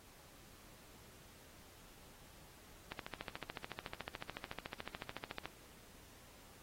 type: click train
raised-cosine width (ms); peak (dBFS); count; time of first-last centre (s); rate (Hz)
0.3; -26; 36; 2.92-5.456; 13.8
effects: pink hiss -61 dBFS RMS until 6.62 s + AAC 48 kbps